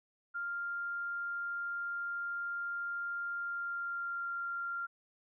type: tone with pitch glide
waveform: sine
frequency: 1396.9 to 1387.3 Hz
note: F6 to F6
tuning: 0 to -12 cents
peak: -35 dBFS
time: 0.34-4.87 s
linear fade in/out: 20 ms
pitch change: -12 cents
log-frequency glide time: 3.36-4.27 s
effects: none